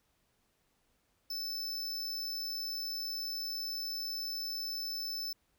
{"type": "tone", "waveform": "square", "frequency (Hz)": 5274, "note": "E8", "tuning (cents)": 0, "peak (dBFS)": -36, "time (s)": [1.3, 5.33], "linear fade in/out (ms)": 5, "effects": ["pink hiss -75 dBFS RMS until 5.58 s"]}